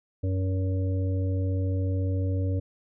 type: harmonic tone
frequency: 94 Hz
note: F#2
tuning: 28 cents sharp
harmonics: 1 / 3 / 5 / 6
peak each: -24 / -34 / -38 / -40 dBFS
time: 0.23-2.6 s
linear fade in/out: 10 ms
effects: none

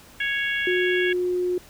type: harmonic tone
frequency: 554.4 Hz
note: C#5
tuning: in tune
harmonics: 3 / 4 / 5 / 6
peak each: -25 / -28 / -31 / -33 dBFS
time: 0.2-1.13 s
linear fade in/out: 5 ms
type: tone with pitch glide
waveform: sine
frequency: 362 to 359.7 Hz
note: F#4 to F#4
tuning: -38 to -49 cents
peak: -21 dBFS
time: 0.67-1.58 s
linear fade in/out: 2 ms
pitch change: -11 cents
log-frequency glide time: 0.98-1.15 s
effects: pink hiss -49 dBFS RMS until 1.69 s

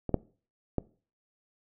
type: clicks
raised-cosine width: 2 ms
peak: -20 / -10 / -14 dBFS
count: 3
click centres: 0.093 / 0.143 / 0.783 s
effects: noise-tail reverb RT60 0.4 s tail -21 dB re dry

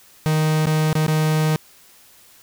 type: tone with dropouts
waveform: 45% pulse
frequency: 155.56 Hz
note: D#3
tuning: in tune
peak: -16 dBFS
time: 0.26-1.56 s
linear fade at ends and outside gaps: 0 ms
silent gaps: 0.657-0.669 / 0.929-0.953 / 1.065-1.081 s
effects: white hiss -50 dBFS RMS until 2.42 s

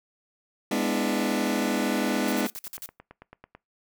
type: chord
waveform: sawtooth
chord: E dominant seventh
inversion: first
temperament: just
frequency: 206 / 247.2 / 296.7 / 329.6 Hz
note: G#3 / B3 / D4 / E4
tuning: -14 / +2 / +18 / 0 cents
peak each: -25 / -24 / -25 / -28 dBFS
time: 0.71-2.47 s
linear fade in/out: 5 ms
type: noise bursts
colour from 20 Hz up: blue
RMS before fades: -37 dBFS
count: 7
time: 2.28-2.86 s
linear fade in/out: 0 ms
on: 40 ms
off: 50 ms
type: click train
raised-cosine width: 0.5 ms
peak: -29 dBFS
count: 10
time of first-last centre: 2.56-3.55 s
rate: 9.09 Hz
effects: noise-tail reverb RT60 0.2 s tail -22 dB re dry

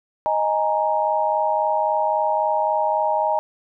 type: chord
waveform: sine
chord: D# suspended fourth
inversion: none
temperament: just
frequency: 622.3 / 829.7 / 933.4 Hz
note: D#5 / G#5 / A#5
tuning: 0 / -2 / +2 cents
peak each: -22 dBFS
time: 0.26-3.39 s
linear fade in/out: 0 ms
effects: none

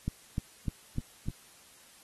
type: click train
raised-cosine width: 5 ms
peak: -18 dBFS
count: 5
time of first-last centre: 0.08-1.285 s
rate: 3.32 Hz
effects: white hiss -57 dBFS RMS until 2.03 s + AAC 32 kbps

